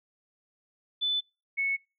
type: tone pair in turn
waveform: sine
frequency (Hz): 3500 / 2205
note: A7 / C#7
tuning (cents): -10 / -10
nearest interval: minor sixth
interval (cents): 800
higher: first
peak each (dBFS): -25 / -25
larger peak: neither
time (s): 1.01-1.21 / 1.57-1.77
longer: neither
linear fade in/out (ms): 20
effects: noise-tail reverb RT60 0.3 s tail -26 dB re dry